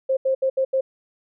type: tone bursts at uneven times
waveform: sine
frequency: 530 Hz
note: C5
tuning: 22 cents sharp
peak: -17 dBFS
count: 5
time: 0.09-0.17 / 0.25-0.35 / 0.42-0.5 / 0.57-0.65 / 0.73-0.81 s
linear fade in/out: 10 ms
effects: none